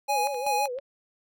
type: tone with vibrato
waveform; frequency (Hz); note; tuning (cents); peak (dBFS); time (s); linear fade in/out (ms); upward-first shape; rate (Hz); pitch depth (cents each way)
sine; 530; C5; +22; -30; 0.08-0.8; 20; sine; 5.8; 150
type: tone with tremolo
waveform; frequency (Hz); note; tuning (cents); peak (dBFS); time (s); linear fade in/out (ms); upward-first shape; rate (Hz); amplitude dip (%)
square; 830.6; G#5; 0; -24; 0.08-0.68; 20; square; 2.6; 65
type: clicks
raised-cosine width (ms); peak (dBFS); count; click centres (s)
0.3; -32; 2; 0.345 / 0.787
effects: none